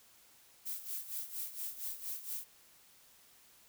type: noise with tremolo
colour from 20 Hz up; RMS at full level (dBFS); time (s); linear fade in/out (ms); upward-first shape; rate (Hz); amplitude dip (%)
violet; -39; 0.65-2.45; 20; sine; 4.3; 75
effects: white hiss -63 dBFS RMS until 3.68 s